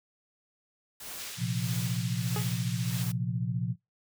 white noise with tremolo, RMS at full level -40 dBFS, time 1-3.12 s, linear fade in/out 5 ms, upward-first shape sine, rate 1.6 Hz, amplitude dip 90%
pink band-pass noise, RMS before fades -43 dBFS, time 1.18-3.04 s, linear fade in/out 20 ms, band 2600 to 9100 Hz, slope 12 dB/octave
sine chord, Bb suspended second, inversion none, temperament just, 116.54 / 131.11 / 174.81 Hz, Bb2 / C3 / F3, 0 / +4 / +2 cents, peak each -32 / -33 / -33 dBFS, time 1.37-3.76 s, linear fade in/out 50 ms
20% pulse tone with exponential decay, 419.7 Hz, G#4, 18 cents sharp, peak -25 dBFS, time 2.36-2.48 s, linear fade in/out 2 ms, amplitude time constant 24 ms
effects noise-tail reverb RT60 0.2 s tail -25 dB re dry

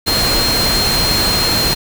sine tone in noise, 4199 Hz, C8, 5 cents sharp, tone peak -15 dBFS, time 0.06-1.75 s, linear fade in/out 20 ms, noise pink, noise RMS -17 dBFS, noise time 0.06-1.75 s, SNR -1 dB, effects none

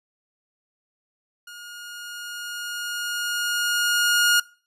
sawtooth tone with level ramp, 1430 Hz, F6, 41 cents sharp, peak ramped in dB -35 to -11 dBFS, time 1.47-4.4 s, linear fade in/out 5 ms, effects noise-tail reverb RT60 0.4 s tail -23 dB re dry + resampled to 32000 Hz

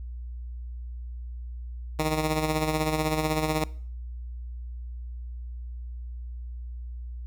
10% pulse tone with tremolo, 155.56 Hz, D#3, in tune, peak -14 dBFS, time 1.99-3.64 s, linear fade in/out 2 ms, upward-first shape sine, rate 16 Hz, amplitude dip 55%, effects noise-tail reverb RT60 0.5 s tail -21 dB re dry + added 60 Hz sine -34 dBFS peak until 7.26 s

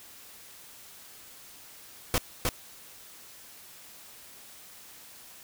pink noise with echo, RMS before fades -25 dBFS, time 2.14-2.18 s, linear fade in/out 0 ms, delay 310 ms, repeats 1, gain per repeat -2 dB, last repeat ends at 2.49 s, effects white hiss -50 dBFS RMS until 5.43 s

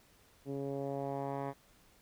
10% pulse tone with low-pass filter sweep, 138.59 Hz, C#3, in tune, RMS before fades -38 dBFS, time 0.45-1.54 s, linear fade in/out 50 ms, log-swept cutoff 360 to 1300 Hz, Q 1.7, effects pink hiss -65 dBFS RMS until 2.01 s

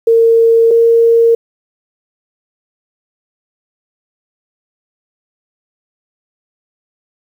sine tone pair in turn, 457.6 / 461.6 Hz, A#4 / A#4, -32 / -17 cents, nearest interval unison, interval 15 cents, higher second, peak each -5 dBFS, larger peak neither, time 0.07-0.71 / 0.71-1.35 s, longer neither, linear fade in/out 5 ms, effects 7-bit

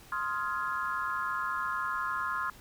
sine chord, F minor seventh, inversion second, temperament just, 1047.7 / 1257.2 / 1396.9 / 1676.3 Hz, C6 / Eb6 / F6 / Ab6, +2 / +18 / 0 / +16 cents, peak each -34 / -36 / -35 / -39 dBFS, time 0.12-2.5 s, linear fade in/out 2 ms, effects pink hiss -54 dBFS RMS until 2.6 s

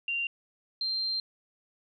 sine tone pair in turn, 2773 / 4161 Hz, F7 / C8, -13 / -10 cents, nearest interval perfect fifth, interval 703 cents, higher second, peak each -28 / -28 dBFS, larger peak neither, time 0.08-0.27 / 0.81-1.2 s, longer second, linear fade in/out 2 ms, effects none

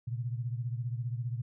sine beating tone pair, 117.7 / 132.7 Hz, A#2 / C3, +17 / +25 cents, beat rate 15 Hz, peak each -33 / -38 dBFS, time 0.07-1.42 s, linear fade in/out 10 ms, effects none

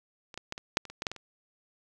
clicks, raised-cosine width 0.2 ms, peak -28 / -20 / -17 / -22 / -6 / -27 / -27 / -16 / -11 / -20 / -28 dBFS, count 11, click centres 0.342 / 0.376 / 0.524 / 0.579 / 0.771 / 0.853 / 0.9 / 1.021 / 1.068 / 1.116 / 1.163 s, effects none

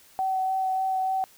sine tone with vibrato, 759 Hz, F#5, 44 cents sharp, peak -23 dBFS, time 0.19-1.24 s, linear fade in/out 0 ms, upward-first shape sine, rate 3.4 Hz, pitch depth 11 cents each way, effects white hiss -55 dBFS RMS until 1.37 s

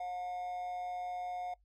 triangle tone with amplitude modulation, 720 Hz, F#5, 47 cents flat, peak -33 dBFS, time 0-1.54 s, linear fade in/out 5 ms, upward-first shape sine, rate 185 Hz, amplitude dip 45%, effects noise-tail reverb RT60 0.1 s tail -21 dB re dry + added 50 Hz sine -66 dBFS peak until 1.64 s

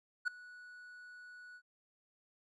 triangle tone with ADSR envelope, 1472 Hz, F#6, 9 cents flat, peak -27 dBFS, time 0.25-1.62 s, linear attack 26 ms, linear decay 6 ms, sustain -22 dB, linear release 63 ms, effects resampled to 24000 Hz

